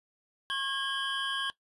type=tone cluster; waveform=triangle; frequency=1087 / 1627 / 3069 / 3305 Hz; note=C#6 / G#6 / G7 / G#7; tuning=-34 / -36 / -37 / -9 cents; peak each=-36 / -33 / -34 / -35 dBFS; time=0.5-1.5 s; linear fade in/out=0 ms; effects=noise-tail reverb RT60 0.1 s tail -18 dB re dry + resampled to 32000 Hz